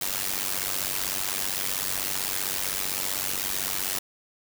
white noise with amplitude modulation, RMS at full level -25 dBFS, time 0.01-3.99 s, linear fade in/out 5 ms, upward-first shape sine, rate 95.7 Hz, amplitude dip 90%, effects none

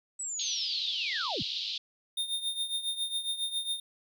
sine linear sweep, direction down, 8000 to 54.9 Hz, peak -33 dBFS, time 0.19-1.43 s, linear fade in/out 10 ms
white band-pass noise, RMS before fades -35 dBFS, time 0.39-1.78 s, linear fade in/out 5 ms, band 3100 to 4400 Hz, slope 48 dB/octave
square tone with tremolo, 3647 Hz, A#7, 39 cents flat, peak -28 dBFS, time 2.17-3.8 s, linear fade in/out 5 ms, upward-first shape triangle, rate 7.3 Hz, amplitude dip 80%
effects none

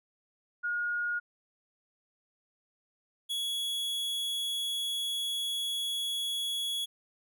sine / 45% pulse tone pair in turn, 1434 / 3360 Hz, F6 / G#7, +45 / +19 cents, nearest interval octave + minor third, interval 1474 cents, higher second, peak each -29 / -31 dBFS, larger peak first, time 0.63-1.2 / 3.29-6.86 s, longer second, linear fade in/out 20 ms, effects none

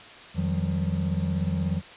triangle tone cluster, 87.2 / 157.1 / 177.3 / 193.9 Hz, F2 / D#3 / F3 / G3, -2 / +17 / +26 / -19 cents, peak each -27 / -28 / -26 / -30 dBFS, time 0.34-1.82 s, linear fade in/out 50 ms, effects white hiss -45 dBFS RMS until 1.96 s + resampled to 8000 Hz

